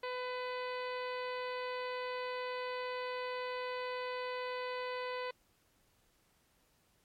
harmonic tone, 501 Hz, B4, 25 cents sharp, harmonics 1 / 2 / 3 / 4 / 5 / 6 / 7 / 8 / 9, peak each -39 / -42 / -49 / -47 / -50 / -54 / -57 / -55 / -56 dBFS, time 0.03-5.31 s, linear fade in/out 5 ms, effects pink hiss -72 dBFS RMS until 7.04 s + MP3 64 kbps

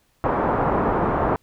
white low-pass noise, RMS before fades -21 dBFS, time 0.24-1.36 s, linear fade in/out 0 ms, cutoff 1100 Hz, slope 24 dB/octave, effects pink hiss -64 dBFS RMS until 1.42 s

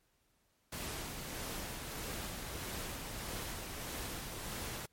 pink noise with tremolo, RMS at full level -41 dBFS, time 0.72-4.86 s, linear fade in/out 5 ms, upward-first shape sine, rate 1.6 Hz, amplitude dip 30%, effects pink hiss -75 dBFS RMS until 4.92 s + MP3 64 kbps

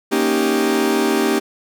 40% pulse chord, Eb dominant seventh, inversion second, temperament equal, 233.1 / 277.2 / 311.1 / 392 Hz, Bb3 / Db4 / Eb4 / G4, 0 / 0 / 0 / 0 cents, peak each -21 / -21 / -21 / -18 dBFS, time 0.11-1.4 s, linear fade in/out 20 ms, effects none

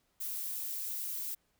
violet noise, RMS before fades -38 dBFS, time 0.2-1.35 s, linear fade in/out 10 ms, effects pink hiss -75 dBFS RMS until 1.59 s

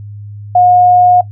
sine tone, 720 Hz, F#5, 47 cents flat, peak -4 dBFS, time 0.55-1.21 s, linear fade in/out 5 ms, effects noise-tail reverb RT60 0.1 s tail -17 dB re dry + added 103 Hz sine -25 dBFS peak until 1.31 s

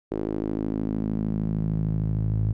sawtooth tone with band-pass filter sweep, 53.2 Hz, G#1, 42 cents sharp, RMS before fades -26 dBFS, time 0.11-2.53 s, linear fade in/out 10 ms, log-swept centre 370 to 110 Hz, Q 2.7, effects none

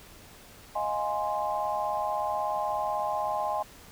sine chord, F minor seventh, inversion third, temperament equal, 622.3 / 698.5 / 830.6 / 1046.5 Hz, Eb5 / F5 / Ab5 / C6, 0 / 0 / 0 / 0 cents, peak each -33 / -36 / -30 / -33 dBFS, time 0.75-3.63 s, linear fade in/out 10 ms, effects pink hiss -51 dBFS RMS until 3.91 s

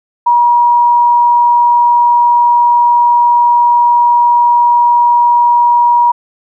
sine tone, 957 Hz, A#5, 45 cents sharp, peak -5 dBFS, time 0.26-6.12 s, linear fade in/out 10 ms, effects none

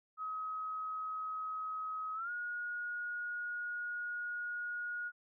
sine tone with pitch glide, 1271 to 1443.2 Hz, D#6 to F#6, +36 to -44 cents, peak -37 dBFS, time 0.17-5.12 s, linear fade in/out 50 ms, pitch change +220 cents, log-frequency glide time 2.14-2.31 s, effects none

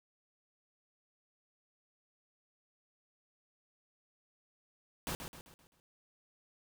pink noise with echo, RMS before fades -38 dBFS, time 5.07-5.15 s, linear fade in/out 0 ms, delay 130 ms, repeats 5, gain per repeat -7 dB, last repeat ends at 5.8 s, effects none

